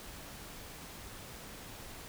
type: silence
effects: pink hiss -48 dBFS RMS until 2.08 s